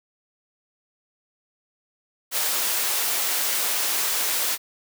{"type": "high-pass noise", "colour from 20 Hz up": "white", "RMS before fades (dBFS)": -24, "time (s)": [2.31, 4.58], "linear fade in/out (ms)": 50, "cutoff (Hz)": 420, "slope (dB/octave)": 12, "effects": []}